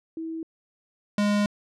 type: tone pair in turn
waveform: sine / square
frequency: 324.5 / 206.1 Hz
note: E4 / G#3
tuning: -27 / -13 cents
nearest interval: minor sixth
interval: 786 cents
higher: first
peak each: -30 / -21 dBFS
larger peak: second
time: 0.17-0.43 / 1.18-1.46 s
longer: second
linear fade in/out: 2 ms
effects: low-pass 7000 Hz 12 dB/octave